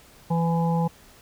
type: harmonic tone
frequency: 167.1 Hz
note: E3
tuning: 24 cents sharp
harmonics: 1 / 3 / 5 / 6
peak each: -21 / -30 / -28 / -37 dBFS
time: 0.3-0.88 s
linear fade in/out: 10 ms
effects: pink hiss -52 dBFS RMS until 1.21 s